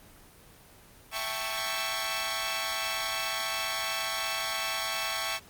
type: chord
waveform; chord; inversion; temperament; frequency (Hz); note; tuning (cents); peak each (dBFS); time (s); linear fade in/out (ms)
10% pulse; A dominant seventh; second; equal; 659.3 / 784 / 880 / 1108.7; E5 / G5 / A5 / C#6; 0 / 0 / 0 / 0; -27 / -29 / -30 / -25; 1.11-5.4; 50
effects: pink hiss -54 dBFS RMS until 5.49 s + Opus 24 kbps

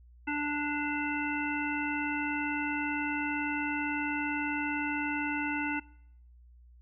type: harmonic tone with a mistuned harmonic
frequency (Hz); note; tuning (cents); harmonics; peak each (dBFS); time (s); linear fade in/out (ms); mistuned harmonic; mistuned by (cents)
293.7; D4; 0; 1 / 3 / 5 / 7 / 9; -33 / -37 / -36 / -38 / -38; 0.27-5.8; 10; 9; +18
effects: noise-tail reverb RT60 0.7 s tail -23 dB re dry + added 60 Hz sine -53 dBFS peak until 6.81 s

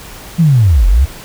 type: linear two-way sweep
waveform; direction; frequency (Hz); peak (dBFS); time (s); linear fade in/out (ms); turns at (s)
sine; down then up; 175.6 to 41.2 to 75.1; -5; 0.38-1.06; 20; 0.87
effects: pink hiss -32 dBFS RMS until 1.24 s

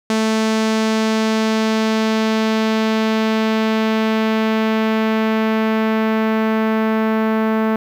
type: tone with low-pass filter sweep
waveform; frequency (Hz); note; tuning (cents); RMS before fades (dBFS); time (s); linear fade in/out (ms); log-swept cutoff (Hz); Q
sawtooth; 220; A3; 0; -17; 0.1-7.76; 2; 7100 to 1600; 1
effects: 8-bit

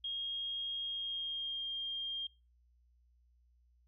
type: tone with pitch glide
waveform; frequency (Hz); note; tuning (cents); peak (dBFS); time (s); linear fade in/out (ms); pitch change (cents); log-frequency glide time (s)
sine; 3254 to 3211; G#7 to G7; -36 to +41; -36; 0.04-2.27; 5; -23; 0.81-1.68
effects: noise-tail reverb RT60 0.3 s tail -25 dB re dry + added 60 Hz sine -66 dBFS peak until 3.87 s

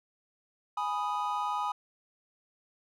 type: chord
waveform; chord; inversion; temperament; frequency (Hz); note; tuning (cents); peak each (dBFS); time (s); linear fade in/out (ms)
triangle; G# minor; none; equal; 830.6 / 987.8 / 1244.5; G#5 / B5 / D#6; 0 / 0 / 0; -32; 0.77-1.72; 5
effects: none

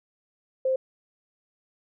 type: tone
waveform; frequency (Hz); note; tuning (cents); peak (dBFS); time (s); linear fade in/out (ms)
sine; 523.3; C5; 0; -21; 0.65-0.76; 5
effects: none

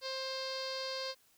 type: tone with low-pass filter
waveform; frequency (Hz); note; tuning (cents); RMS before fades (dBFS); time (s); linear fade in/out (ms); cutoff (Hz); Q
sawtooth; 528; C5; +16; -39; 0.01-1.15; 50; 4600; 8.1
effects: white hiss -68 dBFS RMS until 1.37 s

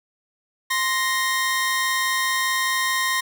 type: tone pair together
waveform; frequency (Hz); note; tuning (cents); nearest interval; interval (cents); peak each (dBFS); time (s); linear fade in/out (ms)
sawtooth; 1046.5 / 1864.7; C6 / A#6; 0 / 0; minor seventh; 1000; -20 / -19; 0.7-3.21; 10
effects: none

